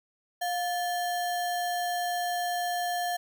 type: tone with sample-and-hold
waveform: sine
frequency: 708 Hz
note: F5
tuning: 23 cents sharp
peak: -27 dBFS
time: 0.41-3.17 s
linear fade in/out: 10 ms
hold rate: 2450 Hz
effects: none